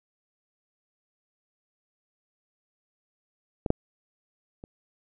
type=clicks; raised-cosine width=2 ms; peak=-14 / -7 / -28 dBFS; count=3; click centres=3.662 / 3.704 / 4.639 s; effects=none